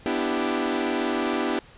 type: chord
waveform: sawtooth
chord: E minor seventh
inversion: second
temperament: equal with one note detuned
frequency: 246.9 / 293.7 / 332.3 / 392 Hz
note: B3 / D4 / E4 / G4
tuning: 0 / 0 / +14 / 0 cents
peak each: -25 dBFS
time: 0.06-1.59 s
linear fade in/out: 0 ms
effects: pink hiss -50 dBFS RMS until 1.77 s + resampled to 8000 Hz